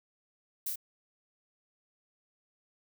violet noise with echo, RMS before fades -34 dBFS, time 0.66-0.7 s, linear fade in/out 5 ms, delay 29 ms, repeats 2, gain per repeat -2 dB, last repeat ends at 0.758 s, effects none

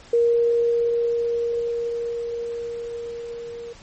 sine tone with level ramp, 470 Hz, A#4, 14 cents sharp, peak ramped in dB -14 to -32 dBFS, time 0.13-3.73 s, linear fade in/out 5 ms, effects pink hiss -47 dBFS RMS until 3.82 s + MP3 32 kbps

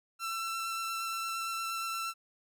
sawtooth tone with vibrato, 1342 Hz, E6, 31 cents sharp, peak -30 dBFS, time 0.19-2.14 s, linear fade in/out 50 ms, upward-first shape triangle, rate 8.6 Hz, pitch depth 13 cents each way, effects none

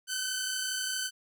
10% pulse tone pair together, 1500 / 1532.4 Hz, F#6 / G6, +23 / -40 cents, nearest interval unison, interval 37 cents, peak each -28 / -24 dBFS, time 0.07-1.11 s, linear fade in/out 50 ms, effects none

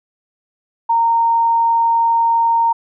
sine tone, 923 Hz, A#5, 17 cents flat, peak -11 dBFS, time 0.89-2.73 s, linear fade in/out 10 ms, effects none

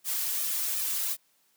blue noise with flanger, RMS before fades -30 dBFS, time 0.04-1.17 s, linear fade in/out 50 ms, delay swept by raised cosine 1.6 to 3.4 ms, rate 2.7 Hz, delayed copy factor +0.75, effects white hiss -68 dBFS RMS until 1.56 s + high-pass 150 Hz 12 dB/octave

